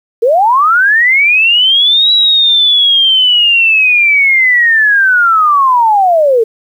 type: linear two-way sweep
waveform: sine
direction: up then down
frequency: 433 to 3917 to 433 Hz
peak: -5 dBFS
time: 0.22-6.44 s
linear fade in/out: 10 ms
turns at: 2.12 s
effects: 7-bit